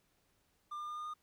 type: tone with pitch steps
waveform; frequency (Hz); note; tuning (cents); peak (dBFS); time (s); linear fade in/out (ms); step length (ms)
triangle; 1196 / 1202.9 / 1209.9 / 1216.9 / 1224; D6 / D6 / D#6 / D#6 / D#6; +31 / +41 / -49 / -39 / -29; -38; 0.71-1.14; 10; 86
effects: pink hiss -75 dBFS RMS until 1.22 s